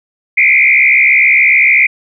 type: tone with frequency modulation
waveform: sine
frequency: 2242 Hz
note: C#7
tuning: 19 cents sharp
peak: -5 dBFS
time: 0.37-1.87 s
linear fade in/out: 10 ms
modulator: 67 Hz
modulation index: 3
effects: none